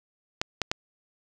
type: clicks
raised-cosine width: 0.2 ms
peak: -8 dBFS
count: 3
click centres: 0.415 / 0.617 / 0.715 s
effects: none